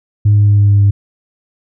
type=tone with pitch steps; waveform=sine; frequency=103.83 / 103.17 / 102.52 / 101.87 / 101.22 / 100.58 Hz; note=G#2 / G#2 / G#2 / G#2 / G#2 / G2; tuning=0 / -11 / -22 / -33 / -44 / +45 cents; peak=-4 dBFS; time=0.25-0.91 s; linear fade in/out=10 ms; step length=110 ms; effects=tanh soft clip ceiling -3 dBFS